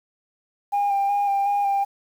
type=tone with vibrato; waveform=sine; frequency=803 Hz; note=G5; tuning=41 cents sharp; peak=-17 dBFS; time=0.72-1.85 s; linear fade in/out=20 ms; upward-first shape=square; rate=2.7 Hz; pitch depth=18 cents each way; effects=tanh soft clip ceiling -16 dBFS + 8-bit